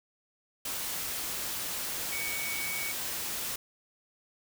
sine tone in noise, 2246 Hz, C#7, 22 cents sharp, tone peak -35 dBFS, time 2.12-2.92 s, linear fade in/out 5 ms, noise white, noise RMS -35 dBFS, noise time 0.65-3.56 s, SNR -3 dB, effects none

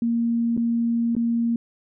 sine tone with dropouts, 233.1 Hz, A#3, in tune, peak -19 dBFS, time 0.02-1.56 s, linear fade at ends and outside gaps 2 ms, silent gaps 0.567-0.575 / 1.152-1.165 s, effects none

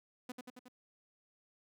sawtooth tone with echo, 250 Hz, B3, 21 cents sharp, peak -37 dBFS, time 0.29-0.32 s, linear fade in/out 5 ms, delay 91 ms, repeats 4, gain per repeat -3 dB, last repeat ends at 0.684 s, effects none

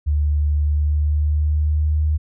sine tone with pitch glide, 74 to 76.43 Hz, D2 to D#2, +14 to -30 cents, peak -15 dBFS, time 0.06-2.18 s, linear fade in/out 20 ms, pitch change +56 cents, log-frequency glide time 0.59-2.05 s, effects none

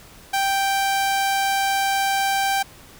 sawtooth tone, 784 Hz, G5, in tune, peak -15 dBFS, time 0.33-2.63 s, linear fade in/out 10 ms, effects pink hiss -46 dBFS RMS until 2.99 s

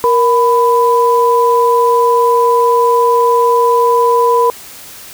sine tone pair together, 470 / 995.9 Hz, A#4 / B5, +14 / +14 cents, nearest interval octave + minor second, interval 1300 cents, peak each -10 dBFS, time 0.04-4.5 s, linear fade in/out 0 ms, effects white hiss -33 dBFS RMS until 5.13 s

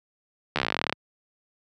slowing click train, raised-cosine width 0.3 ms, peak -7 dBFS, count 19, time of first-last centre 0.56-0.926 s, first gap 13 ms, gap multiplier 1.05, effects high-pass 100 Hz 12 dB/octave

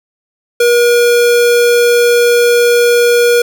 square tone, 478.7 Hz, A#4, 46 cents sharp, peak -7 dBFS, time 0.6-3.42 s, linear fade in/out 5 ms, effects none

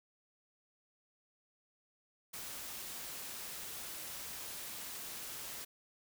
white noise, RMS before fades -45 dBFS, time 2.33-5.65 s, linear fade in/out 10 ms, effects none

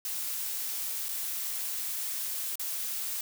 blue noise with dropouts, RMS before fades -34 dBFS, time 0.05-3.21 s, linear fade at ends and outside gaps 2 ms, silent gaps 1.085-1.089 / 2.556-2.595 s, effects none

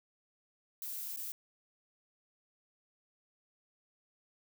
violet noise with dropouts, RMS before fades -41 dBFS, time 0.82-1.32 s, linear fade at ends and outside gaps 1 ms, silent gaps 1.162-1.172 s, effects none

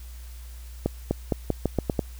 accelerating click train, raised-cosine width 2 ms, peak -9 dBFS, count 8, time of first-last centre 0.86-1.992 s, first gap 250 ms, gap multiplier 0.85, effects added 60 Hz sine -38 dBFS peak until 2.19 s + white hiss -52 dBFS RMS until 2.19 s

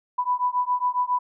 sine beating tone pair, 987.8 / 995.1 Hz, B5 / B5, 0 / +13 cents, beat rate 7.3 Hz, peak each -24 / -24 dBFS, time 0.18-1.19 s, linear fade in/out 10 ms, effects none

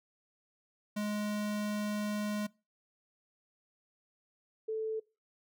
square / sine tone pair in turn, 209 / 439.5 Hz, G#3 / A4, +11 / -2 cents, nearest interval octave + minor second, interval 1287 cents, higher second, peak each -33 / -32 dBFS, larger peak second, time 0.96-2.47 / 4.68-5 s, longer first, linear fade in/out 10 ms, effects noise-tail reverb RT60 0.3 s tail -23 dB re dry

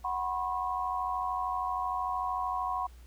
sine chord, F# suspended fourth, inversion none, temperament equal with one note detuned, 740 / 987.8 / 1080.9 Hz, F#5 / B5 / C#6, 0 / 0 / -44 cents, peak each -34 dBFS, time 0.04-2.87 s, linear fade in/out 10 ms, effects added 60 Hz sine -49 dBFS peak until 3.06 s + pink hiss -62 dBFS RMS until 3.06 s

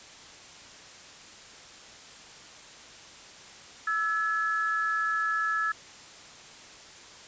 sine tone pair together, 1318.5 / 1704.1 Hz, E6 / G#6, 0 / +44 cents, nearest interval major third, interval 444 cents, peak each -28 dBFS, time 3.87-5.72 s, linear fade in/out 5 ms, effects white hiss -48 dBFS RMS until 7.27 s + resampled to 16000 Hz

